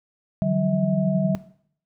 sine tone cluster, 149.4 / 168.7 / 178.1 / 190.1 / 644 Hz, D3 / E3 / F3 / F#3 / E5, +30 / +40 / +34 / +47 / -41 cents, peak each -25 / -31 / -31 / -22 / -26 dBFS, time 0.42-1.35 s, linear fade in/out 0 ms, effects noise-tail reverb RT60 0.6 s tail -17 dB re dry

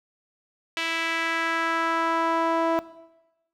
sawtooth tone with band-pass filter sweep, 329.6 Hz, E4, in tune, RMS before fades -25 dBFS, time 0.77-2.79 s, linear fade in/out 0 ms, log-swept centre 2700 to 730 Hz, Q 1.8, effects noise-tail reverb RT60 1.0 s tail -18 dB re dry

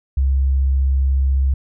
sine tone with vibrato, 67.2 Hz, C2, 47 cents sharp, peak -13 dBFS, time 0.17-1.54 s, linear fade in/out 5 ms, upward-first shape triangle, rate 16 Hz, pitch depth 8 cents each way, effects none

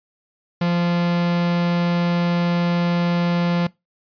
45% pulse tone, 173.3 Hz, F3, 13 cents flat, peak -17 dBFS, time 0.61-3.67 s, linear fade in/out 5 ms, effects noise-tail reverb RT60 0.2 s tail -22 dB re dry + resampled to 11025 Hz

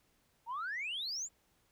sine exponential sweep, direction up, 880 to 7500 Hz, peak -35 dBFS, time 0.46-1.29 s, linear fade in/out 50 ms, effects tanh soft clip ceiling -33 dBFS + pink hiss -73 dBFS RMS until 1.71 s

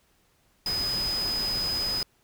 sine tone in noise, 5010 Hz, D#8, 11 cents sharp, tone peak -26 dBFS, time 0.66-2.03 s, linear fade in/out 2 ms, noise pink, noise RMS -36 dBFS, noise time 0.66-2.03 s, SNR +7 dB, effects pink hiss -66 dBFS RMS until 2.23 s

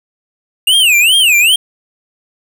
square tone with vibrato, 2755 Hz, F7, 24 cents flat, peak -7 dBFS, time 0.67-1.56 s, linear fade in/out 5 ms, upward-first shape sine, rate 2.5 Hz, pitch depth 270 cents each way, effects none

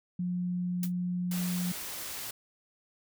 sine tone, 178.6 Hz, F3, 39 cents sharp, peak -29 dBFS, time 0.19-1.72 s, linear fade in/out 5 ms
blue noise with exponential decay, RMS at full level -32 dBFS, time 0.83-0.92 s, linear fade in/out 2 ms, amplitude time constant 19 ms
white noise, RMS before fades -39 dBFS, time 1.31-2.31 s, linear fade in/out 5 ms
effects none

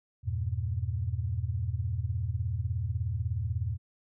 sine chord, E diminished, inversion none, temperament just, 82.41 / 98.89 / 118.67 Hz, E2 / G2 / Bb2, 0 / +16 / +31 cents, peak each -33 dBFS, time 0.23-3.78 s, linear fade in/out 50 ms, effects none

